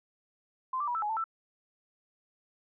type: tone with pitch steps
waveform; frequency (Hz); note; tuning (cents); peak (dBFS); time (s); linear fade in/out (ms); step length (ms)
sine; 1036 / 1173 / 968 / 1320 / 837 / 887 / 1328; C6 / D6 / B5 / E6 / G#5 / A5 / E6; -17 / -2 / -35 / +2 / +13 / +14 / +12; -29; 0.73-1.241; 5; 73
effects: none